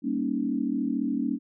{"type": "chord", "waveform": "sine", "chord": "Eb dominant seventh", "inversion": "first", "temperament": "equal", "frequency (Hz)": [196, 233.1, 277.2, 311.1], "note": ["G3", "Bb3", "Db4", "Eb4"], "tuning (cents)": [0, 0, 0, 0], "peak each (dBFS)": [-34, -29, -28, -33], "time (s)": [0.02, 1.39], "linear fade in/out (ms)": 50, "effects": []}